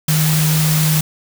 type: tone in noise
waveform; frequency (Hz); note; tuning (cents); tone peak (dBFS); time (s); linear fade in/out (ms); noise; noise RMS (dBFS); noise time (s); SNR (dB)
sine; 155.56; D#3; 0; -13; 0.08-1.01; 5; white; -20; 0.08-1.01; +4
effects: none